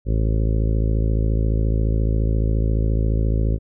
harmonic tone, 54.4 Hz, A1, 19 cents flat, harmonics 1 / 2 / 3 / 4 / 5 / 6 / 7 / 8 / 9 / 10, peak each -18 / -22 / -30 / -31 / -33 / -35 / -34 / -36 / -39 / -38 dBFS, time 0.05-3.59 s, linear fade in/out 50 ms, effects none

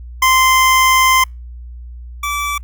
25% pulse tone pair in turn, 1040 / 1157.6 Hz, C6 / D6, -11 / -25 cents, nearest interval major second, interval 186 cents, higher second, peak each -5 / -14 dBFS, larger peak first, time 0.22-1.24 / 2.23-2.58 s, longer first, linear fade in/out 5 ms, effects added 60 Hz sine -29 dBFS peak until 2.63 s + Opus 48 kbps

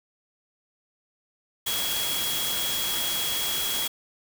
sine tone in noise, 3322 Hz, G#7, in tune, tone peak -29 dBFS, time 1.66-3.88 s, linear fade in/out 10 ms, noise white, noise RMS -29 dBFS, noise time 1.66-3.88 s, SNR -3 dB, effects none

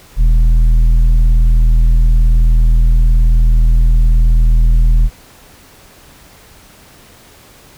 sine tone with tanh clipping, 40.53 Hz, E1, 29 cents flat, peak -7 dBFS, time 0.16-5.1 s, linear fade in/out 50 ms, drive 7 dB, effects pink hiss -42 dBFS RMS until 7.77 s

